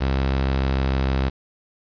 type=tone with pitch glide; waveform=sawtooth; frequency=66.9 to 66.48 Hz; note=C2 to C2; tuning=+39 to +28 cents; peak=-15 dBFS; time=0-1.3 s; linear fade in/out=20 ms; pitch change=-11 cents; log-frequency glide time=0.35-0.96 s; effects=resampled to 11025 Hz + 7-bit